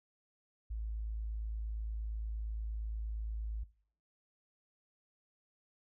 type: tone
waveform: sine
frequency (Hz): 54.3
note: A1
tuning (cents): -22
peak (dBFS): -36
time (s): 0.7-3.64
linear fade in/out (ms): 10
effects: noise-tail reverb RT60 0.5 s tail -19 dB re dry